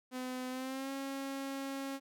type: tone with pitch glide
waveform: sawtooth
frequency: 254.4 to 272.7 Hz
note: C4 to C#4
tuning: -48 to -28 cents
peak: -34 dBFS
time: 0.11-2 s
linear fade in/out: 50 ms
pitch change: +120 cents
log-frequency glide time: 0.49-0.91 s
effects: none